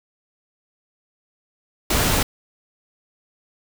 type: noise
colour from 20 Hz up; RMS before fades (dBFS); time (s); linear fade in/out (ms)
pink; -19; 1.9-2.23; 5
effects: none